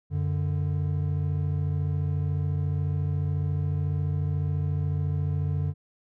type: tone pair together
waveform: triangle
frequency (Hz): 92.16 / 146.3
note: F#2 / D3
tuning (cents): -6 / -6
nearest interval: minor sixth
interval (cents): 800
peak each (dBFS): -25 / -25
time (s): 0.1-5.74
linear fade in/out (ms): 50
effects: none